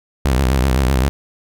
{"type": "tone with vibrato", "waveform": "sawtooth", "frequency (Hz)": 65.41, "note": "C2", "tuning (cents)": 0, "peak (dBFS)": -9, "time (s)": [0.25, 1.09], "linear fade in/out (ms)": 0, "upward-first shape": "sine", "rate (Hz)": 7.8, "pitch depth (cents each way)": 120, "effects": []}